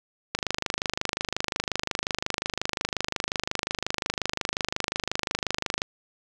click train, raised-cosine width 0.2 ms, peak -8 dBFS, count 141, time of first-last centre 0.35-5.819 s, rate 25.6 Hz, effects none

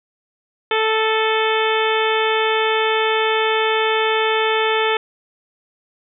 harmonic tone with a mistuned harmonic, 440 Hz, A4, in tune, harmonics 1 / 2 / 3 / 4 / 5 / 6 / 7 / 8, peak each -19 / -22 / -24 / -25 / -26 / -27 / -27 / -28 dBFS, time 0.71-4.97 s, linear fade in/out 2 ms, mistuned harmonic 6, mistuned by -34 cents, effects none

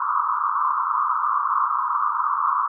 white band-pass noise, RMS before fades -22 dBFS, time 0-2.68 s, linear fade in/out 10 ms, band 980 to 1300 Hz, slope 96 dB/octave, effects none

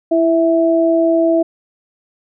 sine tone pair together, 331.9 / 656.9 Hz, E4 / E5, +12 / -6 cents, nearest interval octave, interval 1182 cents, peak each -13 dBFS, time 0.11-1.43 s, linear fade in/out 10 ms, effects none

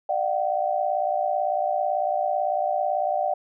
sine tone cluster, 598 / 705 / 763 Hz, D5 / F5 / G5, +31 / +16 / -47 cents, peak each -26 / -27 / -25 dBFS, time 0.09-3.34 s, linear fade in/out 5 ms, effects none

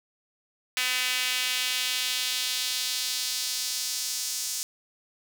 sawtooth tone with high-pass filter sweep, 253 Hz, B3, 42 cents sharp, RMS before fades -29 dBFS, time 0.77-4.63 s, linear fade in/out 0 ms, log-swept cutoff 2400 to 6100 Hz, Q 1.6, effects none

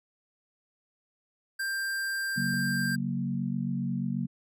square tone, 1584 Hz, G6, 18 cents sharp, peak -30 dBFS, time 1.59-2.96 s, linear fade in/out 10 ms
sine chord, F# major, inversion second, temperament equal, 138.59 / 185 / 233.1 Hz, C#3 / F#3 / A#3, 0 / 0 / 0 cents, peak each -33 / -32 / -32 dBFS, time 2.36-4.27 s, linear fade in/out 20 ms
click, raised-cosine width 2 ms, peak -36 dBFS, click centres 2.538 s
effects none

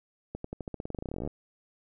accelerating click train, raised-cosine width 2 ms, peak -22 dBFS, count 24, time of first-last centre 0.35-1.275 s, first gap 94 ms, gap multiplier 0.91, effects none

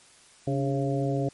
harmonic tone with a mistuned harmonic, 136.6 Hz, C#3, 25 cents flat, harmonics 1 / 2 / 3 / 4 / 5, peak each -27 / -30 / -32 / -33 / -34 dBFS, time 0.47-1.29 s, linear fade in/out 5 ms, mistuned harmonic 2, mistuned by +72 cents, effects white hiss -55 dBFS RMS until 1.33 s + MP3 48 kbps

